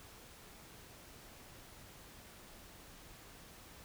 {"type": "silence", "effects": ["pink hiss -56 dBFS RMS until 3.84 s"]}